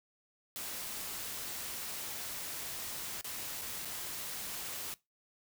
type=noise with dropouts; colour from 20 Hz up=white; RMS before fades=-41 dBFS; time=0.56-4.94 s; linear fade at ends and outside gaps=0 ms; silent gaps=3.211-3.244 / 3.613-3.617 / 3.849-3.854 s; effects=noise-tail reverb RT60 0.2 s tail -20 dB re dry